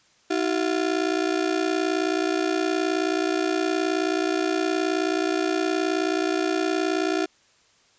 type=ring-modulated tone; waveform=35% pulse; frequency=347.1 Hz; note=F4; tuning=11 cents flat; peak=-17 dBFS; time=0.3-7.26 s; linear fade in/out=10 ms; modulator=29.5 Hz; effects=white hiss -60 dBFS RMS until 7.98 s + resampled to 16000 Hz